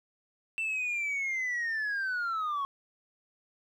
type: linear sweep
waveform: sine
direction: down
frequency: 2681 to 1091 Hz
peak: -27 dBFS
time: 0.58-2.65 s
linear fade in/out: 0 ms
effects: tanh soft clip ceiling -28 dBFS + 11-bit